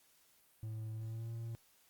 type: tone with pitch glide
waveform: triangle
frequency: 110 to 114.94 Hz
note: A2 to A#2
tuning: 0 to -24 cents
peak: -38 dBFS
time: 0.63-1.55 s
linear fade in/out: 0 ms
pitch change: +76 cents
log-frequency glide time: 0.94-1.3 s
effects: white hiss -69 dBFS RMS until 1.89 s + Opus 48 kbps